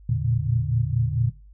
sine tone cluster, 82.7 / 114.6 / 119 / 144 Hz, E2 / A#2 / A#2 / D3, +6 / -29 / +36 / -34 cents, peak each -30 / -24 / -26 / -26 dBFS, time 0.09-1.3 s, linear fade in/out 5 ms, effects noise-tail reverb RT60 0.3 s tail -18 dB re dry + added 50 Hz sine -45 dBFS peak until 1.53 s

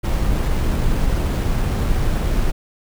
brown noise with sample-and-hold, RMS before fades -18 dBFS, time 0.03-2.52 s, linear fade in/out 20 ms, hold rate 11025 Hz, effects none

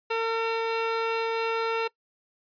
30% pulse tone pair together, 453.9 / 1360.2 Hz, A#4 / F6, -46 / -46 cents, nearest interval octave + perfect fifth, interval 1900 cents, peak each -23 / -29 dBFS, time 0.1-1.88 s, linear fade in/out 10 ms, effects noise-tail reverb RT60 0.1 s tail -22 dB re dry + resampled to 11025 Hz

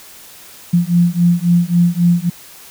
sine beating tone pair, 171.8 / 175.5 Hz, F3 / F3, -28 / +9 cents, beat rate 3.7 Hz, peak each -13 dBFS, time 0.73-2.3 s, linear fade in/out 10 ms, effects white hiss -39 dBFS RMS until 2.7 s

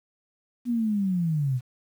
sine linear sweep, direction down, 246.3 to 120.4 Hz, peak -22 dBFS, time 0.65-1.61 s, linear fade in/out 50 ms, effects 9-bit

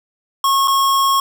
square tone with dropouts, 1091 Hz, C#6, 28 cents flat, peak -13 dBFS, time 0.44-1.2 s, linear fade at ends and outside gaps 2 ms, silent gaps 0.675-0.68 s, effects none

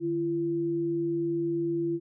sine tone pair together, 151.2 / 338.6 Hz, D#3 / E4, -49 / +46 cents, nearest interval octave + major second, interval 1395 cents, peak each -36 / -26 dBFS, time 0-2 s, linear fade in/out 50 ms, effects none

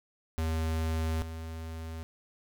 square tone pair in turn, 80.4 / 81.1 Hz, E2 / E2, -43 / -28 cents, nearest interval unison, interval 15 cents, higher second, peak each -29 / -38 dBFS, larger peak first, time 0.38-1.22 / 1.22-2.03 s, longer first, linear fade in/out 0 ms, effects 11-bit

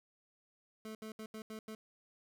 25% pulse tone bursts at uneven times, 218 Hz, A3, 16 cents flat, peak -40 dBFS, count 6, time 0.85-0.95 / 1.02-1.12 / 1.19-1.26 / 1.34-1.42 / 1.5-1.59 / 1.68-1.75 s, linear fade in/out 2 ms, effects none

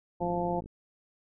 harmonic tone, 174.61 Hz, F3, in tune, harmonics 1 / 2 / 3 / 4 / 5, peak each -34 / -34 / -34 / -34 / -34 dBFS, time 0.2-0.61 s, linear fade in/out 20 ms
click train, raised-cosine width 3 ms, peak -32 dBFS, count 25, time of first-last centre 0.21-0.659 s, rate 53.4 Hz
effects none

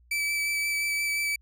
40% pulse tone with vibrato, 2309 Hz, D7, 30 cents flat, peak -25 dBFS, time 0.11-1.36 s, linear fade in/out 5 ms, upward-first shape sine, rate 5.7 Hz, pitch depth 12 cents each way, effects added 60 Hz sine -56 dBFS peak until 1.41 s

